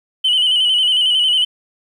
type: tone with vibrato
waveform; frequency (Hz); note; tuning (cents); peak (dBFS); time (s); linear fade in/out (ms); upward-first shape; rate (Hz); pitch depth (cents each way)
sine; 3000; F#7; +23; -10; 0.24-1.45; 10; square; 11; 42
effects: tanh soft clip ceiling -9 dBFS + 8-bit